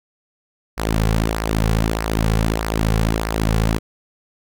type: tone with flanger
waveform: sawtooth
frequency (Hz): 54.6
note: A1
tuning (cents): -13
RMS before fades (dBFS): -19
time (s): 0.77-3.79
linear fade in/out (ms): 20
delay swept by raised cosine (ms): 0.28 to 3.28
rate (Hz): 1.6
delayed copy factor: -0.6
effects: none